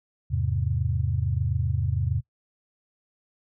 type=chord; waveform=sine; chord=E augmented; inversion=none; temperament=equal; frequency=82.41 / 103.83 / 130.81 Hz; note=E2 / G#2 / B#2; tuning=0 / 0 / 0 cents; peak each=-27 dBFS; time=0.3-2.21 s; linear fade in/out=20 ms; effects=noise-tail reverb RT60 0.1 s tail -22 dB re dry